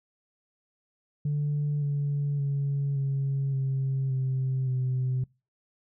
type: tone with pitch steps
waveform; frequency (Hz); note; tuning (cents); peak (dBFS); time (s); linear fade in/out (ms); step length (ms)
sine; 146.6 / 143.42 / 140.3 / 137.26 / 134.28 / 131.36 / 128.51; D3 / D3 / C#3 / C#3 / C3 / C3 / C3; -3 / -41 / +21 / -17 / +45 / +7 / -31; -23; 1.25-5.24; 5; 570
effects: noise-tail reverb RT60 0.3 s tail -26 dB re dry + tanh soft clip ceiling -22 dBFS